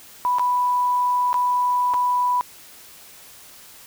sine tone with dropouts, 987.8 Hz, B5, in tune, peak -17 dBFS, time 0.25-2.41 s, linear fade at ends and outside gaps 0 ms, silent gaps 0.385-0.395 / 1.33-1.342 / 1.937-1.942 s, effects white hiss -45 dBFS RMS until 3.86 s

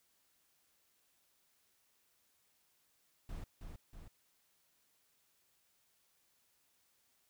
brown noise with echo, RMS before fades -44 dBFS, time 3.29-3.44 s, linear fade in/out 2 ms, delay 320 ms, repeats 2, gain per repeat -4 dB, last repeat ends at 4.08 s, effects white hiss -75 dBFS RMS until 7.29 s

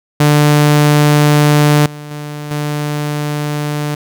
sawtooth tone with level steps, 148.2 Hz, D3, 16 cents sharp, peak -3 / -23 / -19 / -12 dBFS, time 0.2-3.95 s, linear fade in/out 5 ms, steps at 1.86 / 2.11 / 2.51 s, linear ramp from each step 2 ms, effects none

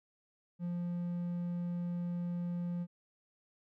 triangle tone, 174.61 Hz, F3, in tune, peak -32 dBFS, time 0.59-2.87 s, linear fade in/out 50 ms, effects none

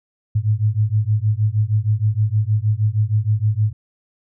sine beating tone pair, 103.83 / 110.23 Hz, G#2 / A2, 0 / +4 cents, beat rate 6.4 Hz, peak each -18 dBFS, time 0.35-3.73 s, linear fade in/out 10 ms, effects none

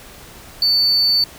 triangle tone, 4500 Hz, C#8, 25 cents sharp, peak -10 dBFS, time 0.62-1.24 s, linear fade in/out 2 ms, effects tanh soft clip ceiling -9 dBFS + pink hiss -40 dBFS RMS until 1.38 s

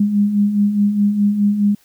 sine beating tone pair, 200.9 / 205.7 Hz, G3 / G#3, +43 / -16 cents, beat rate 4.8 Hz, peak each -21 / -13 dBFS, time 0-1.75 s, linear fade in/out 5 ms, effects white hiss -55 dBFS RMS until 1.84 s

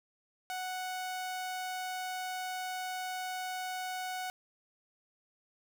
sawtooth tone, 740 Hz, F#5, in tune, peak -32 dBFS, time 0.5-4.3 s, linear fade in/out 0 ms, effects none

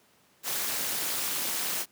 white noise with amplitude modulation, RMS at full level -27 dBFS, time 0.43-1.86 s, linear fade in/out 50 ms, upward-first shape sine, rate 224 Hz, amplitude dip 85%, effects pink hiss -63 dBFS RMS until 1.91 s + high-pass 150 Hz 12 dB/octave

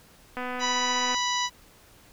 click train, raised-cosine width 0.5 ms, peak -19 dBFS, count 195, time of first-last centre 0.37-1.146 s, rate 250 Hz
harmonic tone, 985 Hz, B5, 5 cents flat, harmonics 1 / 2 / 3 / 4 / 5 / 6 / 7, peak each -28 / -32 / -33 / -32 / -37 / -34 / -40 dBFS, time 0.59-1.5 s, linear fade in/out 50 ms
effects pink hiss -55 dBFS RMS until 2.12 s

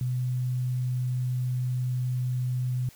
sine tone, 125.9 Hz, B2, 34 cents sharp, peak -25 dBFS, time 0.01-2.89 s, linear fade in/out 2 ms, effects white hiss -54 dBFS RMS until 2.95 s

